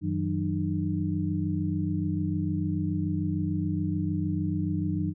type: tone cluster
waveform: sine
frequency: 93.6 / 159.3 / 186.1 / 303.1 Hz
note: F#2 / D#3 / F#3 / D#4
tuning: +20 / +41 / +10 / -45 cents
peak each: -31 dBFS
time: 0.01-5.14 s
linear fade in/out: 50 ms
effects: none